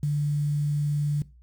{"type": "tone with quantisation", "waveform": "sine", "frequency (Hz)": 146.83, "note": "D3", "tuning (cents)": 0, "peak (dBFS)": -22, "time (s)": [0.03, 1.22], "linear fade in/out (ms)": 2, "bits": 8, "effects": ["noise-tail reverb RT60 0.3 s tail -20 dB re dry", "added 60 Hz sine -50 dBFS peak until 1.42 s"]}